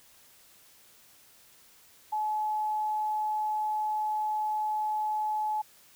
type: tone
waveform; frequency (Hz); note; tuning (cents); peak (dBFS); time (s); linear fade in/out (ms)
sine; 855; A5; -50; -27; 2.12-5.62; 10
effects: white hiss -58 dBFS RMS until 5.95 s